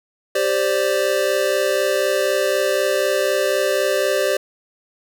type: chord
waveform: square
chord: G suspended fourth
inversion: none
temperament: equal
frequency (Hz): 392 / 523.3 / 587.3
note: G4 / C5 / D5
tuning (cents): 0 / 0 / 0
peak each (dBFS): -23 / -22 / -21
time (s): 0.35-4.37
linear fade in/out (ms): 5
effects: none